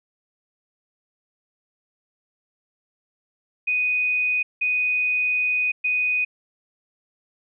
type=tone bursts at uneven times; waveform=sine; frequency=2489 Hz; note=D#7; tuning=in tune; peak=-19 dBFS; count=3; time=3.67-4.43 / 4.61-5.72 / 5.84-6.25 s; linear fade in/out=10 ms; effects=none